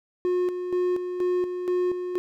triangle tone with tremolo, 360 Hz, F#4, 47 cents flat, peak -19 dBFS, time 0.25-2.18 s, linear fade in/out 0 ms, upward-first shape square, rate 2.1 Hz, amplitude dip 55%, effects none

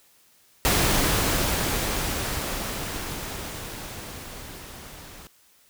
pink noise with level ramp, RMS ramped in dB -20 to -44 dBFS, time 0.65-5.27 s, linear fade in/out 0 ms, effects white hiss -59 dBFS RMS until 5.69 s

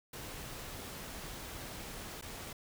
pink noise with dropouts, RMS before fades -45 dBFS, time 0.13-2.53 s, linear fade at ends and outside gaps 5 ms, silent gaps 2.213-2.223 s, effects none

